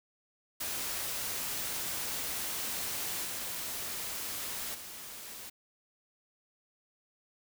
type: noise with level steps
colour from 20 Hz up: white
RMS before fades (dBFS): -36 / -38 / -45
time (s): 0.6-5.5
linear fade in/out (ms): 10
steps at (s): 3.24 / 4.74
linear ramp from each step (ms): 10
effects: none